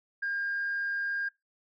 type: tone with frequency modulation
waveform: sine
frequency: 1611 Hz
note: G6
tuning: 47 cents sharp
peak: -28 dBFS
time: 0.22-1.29 s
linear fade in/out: 10 ms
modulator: 98 Hz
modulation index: 0.24
effects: noise-tail reverb RT60 0.2 s tail -24 dB re dry + tanh soft clip ceiling -25 dBFS